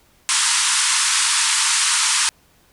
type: band-pass noise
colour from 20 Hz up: white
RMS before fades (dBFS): -18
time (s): 0.29-2.29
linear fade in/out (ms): 0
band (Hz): 890 to 10000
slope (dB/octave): 96
effects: pink hiss -56 dBFS RMS until 2.72 s